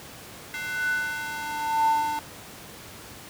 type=tone with high-pass filter sweep; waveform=square; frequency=298.4 Hz; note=D4; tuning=28 cents sharp; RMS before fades=-27 dBFS; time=0.54-2.19 s; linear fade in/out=0 ms; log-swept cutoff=1800 to 750 Hz; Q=9.6; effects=pink hiss -43 dBFS RMS until 3.29 s + high-pass 80 Hz 12 dB/octave